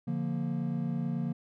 triangle chord, Bb major, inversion first, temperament just, 145.68 / 174.81 / 233.1 Hz, D3 / F3 / Bb3, -14 / +2 / 0 cents, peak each -32 dBFS, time 0.07-1.33 s, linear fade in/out 10 ms, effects none

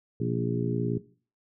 harmonic tone with a mistuned harmonic, 58.5 Hz, A#1, 7 cents sharp, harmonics 2 / 3 / 4 / 5 / 6 / 7, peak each -30 / -32 / -33 / -34 / -35 / -35 dBFS, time 0.2-0.98 s, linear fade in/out 5 ms, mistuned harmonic 2, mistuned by +100 cents, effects noise-tail reverb RT60 0.4 s tail -17 dB re dry

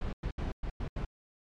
brown noise bursts at uneven times, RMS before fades -34 dBFS, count 6, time 0.01-0.13 / 0.23-0.31 / 0.38-0.52 / 0.63-0.7 / 0.8-0.88 / 0.96-1.05 s, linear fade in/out 5 ms, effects low-pass 4000 Hz 12 dB/octave + MP3 96 kbps

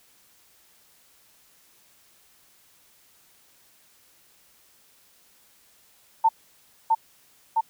sine tone with echo, 897 Hz, A5, 33 cents sharp, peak -14 dBFS, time 6.24-6.29 s, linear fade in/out 10 ms, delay 660 ms, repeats 2, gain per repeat -2 dB, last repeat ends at 7.61 s, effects white hiss -59 dBFS RMS until 7.69 s

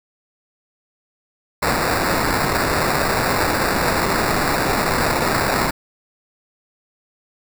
violet noise with sample-and-hold, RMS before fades -19 dBFS, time 1.62-5.71 s, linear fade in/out 10 ms, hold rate 3150 Hz, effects none

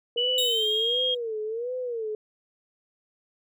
sine tone with vibrato, 466.2 Hz, A#4, in tune, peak -28 dBFS, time 0.16-2.15 s, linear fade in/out 2 ms, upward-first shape sine, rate 1.4 Hz, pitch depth 150 cents each way
sine tone with pitch glide, 2960 to 3247 Hz, F#7 to G#7, 0 to -40 cents, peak -23 dBFS, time 0.17-1.15 s, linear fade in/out 10 ms, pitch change +160 cents, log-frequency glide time 0.4-0.73 s
sawtooth tone with exponential decay, 3747 Hz, A#7, 8 cents sharp, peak -21 dBFS, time 0.38-1.17 s, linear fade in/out 2 ms, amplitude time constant 170 ms
effects none

